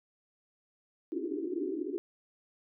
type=band-pass noise; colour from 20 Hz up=white; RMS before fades=-35 dBFS; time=1.12-1.98 s; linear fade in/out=0 ms; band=270 to 400 Hz; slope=96 dB/octave; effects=none